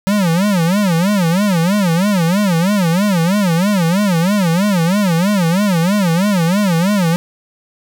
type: tone with vibrato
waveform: square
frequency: 184.9 Hz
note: F#3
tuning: 1 cent flat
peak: -12 dBFS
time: 0.07-7.16 s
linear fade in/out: 0 ms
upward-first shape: sine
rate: 3.1 Hz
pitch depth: 220 cents each way
effects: none